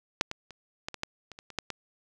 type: clicks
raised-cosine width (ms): 0.2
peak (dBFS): -6 / -17 / -28 / -16 / -21 / -13 / -26 / -27 / -28 / -12 / -17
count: 11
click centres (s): 0.211 / 0.314 / 0.507 / 0.885 / 0.943 / 1.034 / 1.317 / 1.389 / 1.503 / 1.587 / 1.703
effects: none